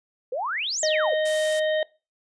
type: exponential two-way sweep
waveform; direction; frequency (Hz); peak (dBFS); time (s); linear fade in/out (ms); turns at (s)
sine; up then down; 466.2 to 7902 to 466.2; -25; 0.32-1.14; 5; 0.81
type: harmonic tone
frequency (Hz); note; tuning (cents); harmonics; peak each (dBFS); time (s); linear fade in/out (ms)
620; D#5; -6; 1 / 3 / 5 / 6; -21 / -31 / -35 / -37; 0.83-1.83; 2
type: noise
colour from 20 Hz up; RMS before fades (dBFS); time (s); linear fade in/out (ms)
blue; -32; 1.25-1.6; 10
effects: noise-tail reverb RT60 0.3 s tail -22 dB re dry + resampled to 22050 Hz